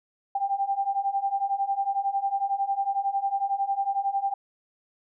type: beating tone pair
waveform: sine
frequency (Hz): 784 / 795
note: G5 / G5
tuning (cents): 0 / +24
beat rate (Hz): 11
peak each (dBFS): -28 / -26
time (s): 0.35-4.34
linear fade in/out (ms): 5
effects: none